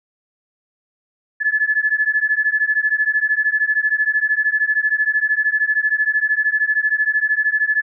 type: beating tone pair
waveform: sine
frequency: 1716 / 1729 Hz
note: A6 / A6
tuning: -44 / -31 cents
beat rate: 13 Hz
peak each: -18 dBFS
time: 1.4-7.82 s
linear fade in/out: 20 ms
effects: none